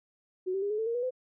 sine tone with pitch steps, 370 / 387.3 / 405.4 / 424.3 / 444.1 / 464.8 / 486.5 / 509.2 Hz, F#4 / G4 / G#4 / G#4 / A4 / A#4 / B4 / C5, 0 / -21 / -42 / +37 / +16 / -5 / -26 / -47 cents, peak -28 dBFS, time 0.46-1.108 s, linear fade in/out 20 ms, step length 81 ms, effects none

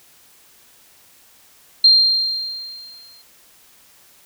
sine tone with exponential decay, 4186 Hz, C8, in tune, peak -6 dBFS, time 1.84-3.22 s, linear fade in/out 5 ms, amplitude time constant 300 ms, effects white hiss -51 dBFS RMS until 4.25 s

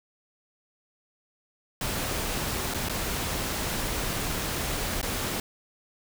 pink noise with dropouts, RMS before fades -30 dBFS, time 1.81-5.4 s, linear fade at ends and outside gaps 2 ms, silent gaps 2.739-2.744 / 2.887-2.895 / 5.015-5.028 s, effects none

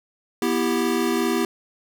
square chord, E minor, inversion second, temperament equal with one note detuned, 244.2 / 329.6 / 392 Hz, B3 / E4 / G4, -19 / 0 / 0 cents, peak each -25 dBFS, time 0.42-1.45 s, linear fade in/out 2 ms, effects none

